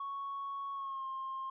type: tone with pitch glide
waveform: sine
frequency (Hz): 1108.7 to 1063.5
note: C#6 to C6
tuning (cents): 0 to +28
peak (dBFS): -36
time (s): 0-1.5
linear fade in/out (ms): 5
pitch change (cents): -72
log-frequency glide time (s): 0.73-1.06
effects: tanh soft clip ceiling -34 dBFS